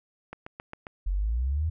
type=click train; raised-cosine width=0.5 ms; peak=-23 dBFS; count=5; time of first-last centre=0.33-0.868 s; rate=7.43 Hz
type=exponential sweep; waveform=sine; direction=up; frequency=43.65 to 83.5 Hz; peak=-24 dBFS; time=1.06-1.7 s; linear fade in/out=10 ms
effects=none